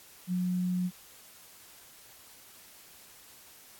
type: tone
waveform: sine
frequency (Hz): 180.9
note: F#3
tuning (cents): -39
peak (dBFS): -27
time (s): 0.27-0.91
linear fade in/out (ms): 50
effects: white hiss -54 dBFS RMS until 3.79 s + AAC 64 kbps

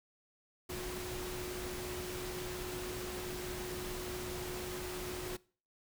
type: tone in noise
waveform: sine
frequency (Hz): 363.2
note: F#4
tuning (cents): -32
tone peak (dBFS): -42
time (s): 0.69-5.37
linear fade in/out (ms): 10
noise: pink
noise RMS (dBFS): -43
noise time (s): 0.69-5.37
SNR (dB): -2
effects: noise-tail reverb RT60 0.4 s tail -22 dB re dry

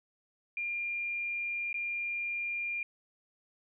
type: tone with dropouts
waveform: sine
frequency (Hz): 2400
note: D7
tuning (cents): +37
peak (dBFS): -32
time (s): 0.57-2.83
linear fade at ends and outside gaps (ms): 2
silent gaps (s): 1.729-1.742
effects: none

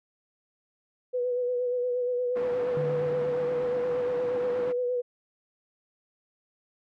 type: tone with vibrato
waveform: sine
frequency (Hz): 493.9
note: B4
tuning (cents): 0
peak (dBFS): -25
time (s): 1.13-5.02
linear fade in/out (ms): 20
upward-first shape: sine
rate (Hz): 8.5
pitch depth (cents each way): 29
type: band-pass noise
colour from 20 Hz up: pink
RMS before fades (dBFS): -40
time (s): 2.35-4.73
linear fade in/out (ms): 20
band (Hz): 200 to 1400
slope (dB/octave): 12
type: tone with exponential decay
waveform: triangle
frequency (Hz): 149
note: D3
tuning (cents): +25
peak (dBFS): -27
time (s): 2.77-4.61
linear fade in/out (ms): 2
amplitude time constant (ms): 400
effects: none

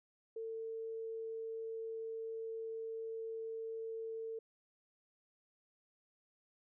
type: tone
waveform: sine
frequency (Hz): 449.3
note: A4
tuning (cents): +36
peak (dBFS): -40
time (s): 0.36-4.39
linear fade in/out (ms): 5
effects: none

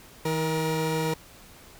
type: tone pair together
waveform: 30% pulse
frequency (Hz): 160 / 472.6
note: D#3 / A#4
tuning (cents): +49 / +24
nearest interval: octave + perfect fifth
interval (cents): 1875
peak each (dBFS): -25 / -25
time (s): 0.25-1.14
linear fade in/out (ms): 5
effects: pink hiss -50 dBFS RMS until 1.79 s

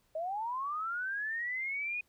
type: linear sweep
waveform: sine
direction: up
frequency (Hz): 614 to 2489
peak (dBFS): -33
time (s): 0.15-2.01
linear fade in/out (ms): 5
effects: pink hiss -72 dBFS RMS until 2.08 s

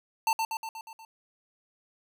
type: tone with echo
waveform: square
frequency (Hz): 894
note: A5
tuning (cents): +27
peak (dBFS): -23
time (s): 0.27-0.33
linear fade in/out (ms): 2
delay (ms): 120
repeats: 6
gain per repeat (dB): -4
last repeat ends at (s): 1.05
effects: none

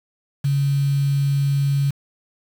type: tone with quantisation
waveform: sine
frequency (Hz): 140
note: C#3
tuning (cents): +18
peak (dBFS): -16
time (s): 0.44-1.91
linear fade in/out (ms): 10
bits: 6
effects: none

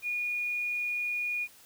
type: tone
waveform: sine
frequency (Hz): 2444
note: D#7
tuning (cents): -32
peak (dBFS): -29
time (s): 0.02-1.48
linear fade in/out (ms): 50
effects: white hiss -56 dBFS RMS until 1.65 s

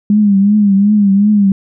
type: tone with vibrato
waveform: sine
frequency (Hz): 203.1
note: G#3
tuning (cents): -38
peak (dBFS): -6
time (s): 0.1-1.52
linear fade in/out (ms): 2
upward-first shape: triangle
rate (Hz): 2.7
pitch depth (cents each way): 91
effects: none

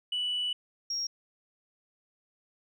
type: tone pair in turn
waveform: sine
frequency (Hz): 2960 / 5588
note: F#7 / F8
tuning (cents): 0 / 0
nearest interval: major seventh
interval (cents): 1100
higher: second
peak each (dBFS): -27 / -29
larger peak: first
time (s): 0.12-0.53 / 0.9-1.07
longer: first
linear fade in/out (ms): 5
effects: tanh soft clip ceiling -25 dBFS

